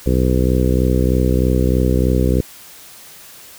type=harmonic tone; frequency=63.2 Hz; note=B1; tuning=41 cents sharp; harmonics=1 / 2 / 3 / 4 / 5 / 6 / 7 / 8; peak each=-16 / -19 / -21 / -22 / -23 / -24 / -24 / -25 dBFS; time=0.06-2.41 s; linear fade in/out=5 ms; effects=white hiss -40 dBFS RMS until 3.58 s